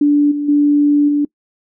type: tone with level steps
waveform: sine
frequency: 291.3 Hz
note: D4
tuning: 14 cents flat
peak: -8 / -16 / -8 / -11 dBFS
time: 0.01-1.25 s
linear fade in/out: 5 ms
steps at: 0.31 / 0.48 / 1.08 s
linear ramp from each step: 10 ms
effects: noise-tail reverb RT60 0.1 s tail -24 dB re dry